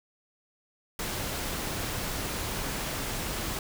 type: noise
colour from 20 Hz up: pink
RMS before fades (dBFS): -33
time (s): 0.99-3.59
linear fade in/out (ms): 2
effects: none